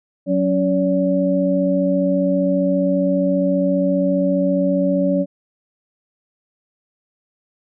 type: tone cluster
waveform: sine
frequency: 184.7 / 279.6 / 571 Hz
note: F#3 / C#4 / D5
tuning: -3 / +15 / -49 cents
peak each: -19 dBFS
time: 0.26-5.26 s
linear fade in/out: 50 ms
effects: none